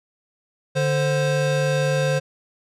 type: tone pair together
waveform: square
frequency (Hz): 147.1 / 524.8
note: D3 / C5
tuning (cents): +3 / +5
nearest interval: octave + minor seventh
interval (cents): 2202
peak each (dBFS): -22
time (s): 0.75-2.2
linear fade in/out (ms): 20
effects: low-pass 8000 Hz 12 dB/octave